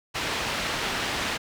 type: low-pass noise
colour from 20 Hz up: white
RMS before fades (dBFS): -29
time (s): 0.14-1.38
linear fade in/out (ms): 20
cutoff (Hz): 3200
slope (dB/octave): 12
effects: none